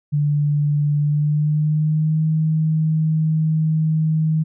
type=tone with pitch glide; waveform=sine; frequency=146.9 to 157.44 Hz; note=D3 to D#3; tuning=+1 to +21 cents; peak=-15 dBFS; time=0.12-4.44 s; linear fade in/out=20 ms; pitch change=+120 cents; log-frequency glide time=0.99-2.24 s; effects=none